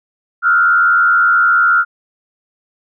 sine tone with frequency modulation, 1396.9 Hz, F6, in tune, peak -8 dBFS, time 0.42-1.85 s, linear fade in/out 50 ms, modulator 79.5 Hz, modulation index 0.86, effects none

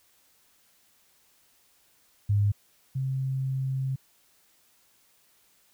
sine tone pair in turn, 102.2 / 132.99 Hz, G#2 / C3, -27 / +29 cents, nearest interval perfect fourth, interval 456 cents, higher second, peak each -20 / -26 dBFS, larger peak first, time 2.29-2.52 / 2.95-3.96 s, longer second, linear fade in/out 10 ms, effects white hiss -64 dBFS RMS until 5.73 s

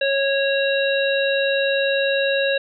harmonic tone, 550 Hz, C#5, 14 cents flat, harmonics 1 / 3 / 5 / 7, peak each -19 / -24 / -26 / -27 dBFS, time 0.01-2.58 s, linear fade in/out 5 ms, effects none

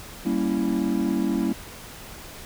triangle chord, G diminished seventh, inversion none, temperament equal, 196 / 233.1 / 277.2 / 329.6 Hz, G3 / Bb3 / Db4 / Fb4, 0 / 0 / 0 / 0 cents, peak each -25 dBFS, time 0.25-1.53 s, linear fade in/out 10 ms, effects pink hiss -41 dBFS RMS until 2.45 s

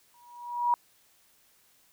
sine tone with exponential growth, 962 Hz, B5, 46 cents flat, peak -19 dBFS, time 0.14-0.74 s, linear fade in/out 1 ms, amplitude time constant 130 ms, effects white hiss -64 dBFS RMS until 1.92 s

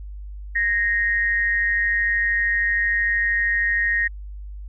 sine tone with amplitude modulation, 1863 Hz, A#6, 2 cents flat, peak -15 dBFS, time 0.55-4.08 s, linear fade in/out 10 ms, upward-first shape sine, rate 199 Hz, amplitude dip 60%, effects added 50 Hz sine -32 dBFS peak until 4.68 s

